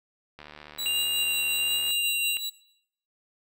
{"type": "click train", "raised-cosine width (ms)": 0.3, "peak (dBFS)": -27, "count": 115, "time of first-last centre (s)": [0.39, 1.906], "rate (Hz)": 75.2}
{"type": "tone with tremolo", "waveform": "sawtooth", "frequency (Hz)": 3924, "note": "B7", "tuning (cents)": -12, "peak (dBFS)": -26, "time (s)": [0.78, 2.5], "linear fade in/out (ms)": 10, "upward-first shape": "sine", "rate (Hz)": 5.5, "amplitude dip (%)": 60}
{"type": "tone with vibrato", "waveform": "square", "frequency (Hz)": 2794, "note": "F7", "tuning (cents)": 0, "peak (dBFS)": -25, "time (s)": [0.86, 2.37], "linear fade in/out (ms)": 0, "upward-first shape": "sine", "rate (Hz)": 1.3, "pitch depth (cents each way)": 12}
{"effects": ["noise-tail reverb RT60 0.7 s tail -19 dB re dry"]}